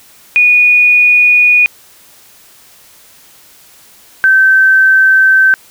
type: tone pair in turn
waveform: sine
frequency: 2460 / 1546.2 Hz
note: D#7 / G6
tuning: -20 / -24 cents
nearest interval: minor sixth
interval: 804 cents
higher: first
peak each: -4 dBFS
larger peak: neither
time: 0.36-1.66 / 4.24-5.54 s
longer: neither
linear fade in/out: 0 ms
effects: white hiss -42 dBFS RMS until 5.7 s